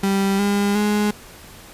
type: tone with pitch steps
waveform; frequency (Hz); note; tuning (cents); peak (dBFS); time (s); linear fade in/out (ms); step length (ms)
35% pulse; 196 / 202.2 / 208.6; G3 / G#3 / G#3; 0 / -46 / +8; -15; 0.03-1.11; 5; 360
effects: pink hiss -42 dBFS RMS until 1.73 s + resampled to 32000 Hz